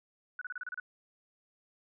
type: tone bursts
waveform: sine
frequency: 1480 Hz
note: F#6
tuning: in tune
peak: -36 dBFS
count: 8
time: 0.39-0.799 s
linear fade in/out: 2 ms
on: 24 ms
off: 31 ms
effects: none